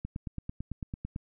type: click train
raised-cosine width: 5 ms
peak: -23 dBFS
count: 11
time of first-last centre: 0.05-1.161 s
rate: 9 Hz
effects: none